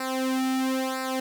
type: tone with flanger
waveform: sawtooth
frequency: 261.4 Hz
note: C4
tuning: 1 cent flat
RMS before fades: -27 dBFS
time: 0-1.2 s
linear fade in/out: 5 ms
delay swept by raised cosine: 0.31 to 2.01 ms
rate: 1 Hz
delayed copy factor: -0.85
effects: none